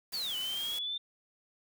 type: noise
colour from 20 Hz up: white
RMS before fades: -44 dBFS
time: 0.12-0.79 s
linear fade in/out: 5 ms
type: linear two-way sweep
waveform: sine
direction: down then up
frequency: 4699 to 2960 to 3594 Hz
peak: -33 dBFS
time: 0.13-0.98 s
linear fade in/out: 10 ms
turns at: 0.36 s
effects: none